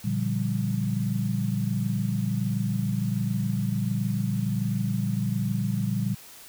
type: chord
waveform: sine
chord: G minor seventh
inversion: first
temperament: equal with one note detuned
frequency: 116.54 / 143.4 / 174.61 / 196 Hz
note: Bb2 / D3 / F3 / G3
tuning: 0 / -41 / 0 / 0 cents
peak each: -28 / -31 / -32 / -28 dBFS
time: 0.04-6.15 s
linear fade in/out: 10 ms
effects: white hiss -47 dBFS RMS until 6.48 s